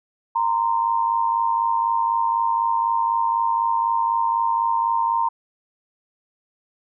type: tone pair together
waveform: sine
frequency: 927 / 1031 Hz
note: A#5 / C6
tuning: -10 / -26 cents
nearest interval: major second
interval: 184 cents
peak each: -19 / -23 dBFS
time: 0.35-5.29 s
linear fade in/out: 10 ms
effects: none